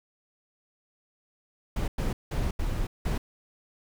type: noise bursts at uneven times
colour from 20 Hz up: brown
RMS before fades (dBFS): -28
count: 5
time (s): 1.76-1.88 / 1.98-2.13 / 2.31-2.51 / 2.59-2.87 / 3.05-3.18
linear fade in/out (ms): 5
effects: none